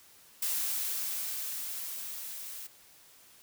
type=noise with level ramp; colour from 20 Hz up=blue; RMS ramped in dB=-31 to -43 dBFS; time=0.42-2.67 s; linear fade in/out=5 ms; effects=white hiss -58 dBFS RMS until 3.42 s